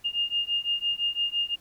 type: beating tone pair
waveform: sine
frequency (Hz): 2824 / 2829.9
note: F7 / F7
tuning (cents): +19 / +22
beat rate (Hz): 5.9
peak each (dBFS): -28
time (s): 0.04-1.56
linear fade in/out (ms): 20
effects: pink hiss -59 dBFS RMS until 1.6 s